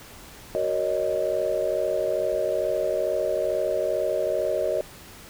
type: chord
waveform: sine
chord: D# minor seventh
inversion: first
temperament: just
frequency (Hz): 373.4 / 466.7 / 560 / 622.3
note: F#4 / A#4 / C#5 / D#5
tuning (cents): +16 / +2 / +18 / 0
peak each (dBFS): -30 / -29 / -27 / -25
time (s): 0.55-4.81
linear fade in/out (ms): 0
effects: tanh soft clip ceiling -12 dBFS + pink hiss -45 dBFS RMS until 5.29 s